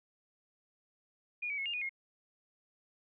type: tone with pitch steps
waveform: sine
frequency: 2440 / 2280 / 2182 / 2813 / 2465 / 2146 Hz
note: D#7 / C#7 / C#7 / F7 / D#7 / C7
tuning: -34 / +48 / -28 / +12 / -17 / +43 cents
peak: -34 dBFS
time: 1.42-1.894 s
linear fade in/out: 10 ms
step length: 79 ms
effects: none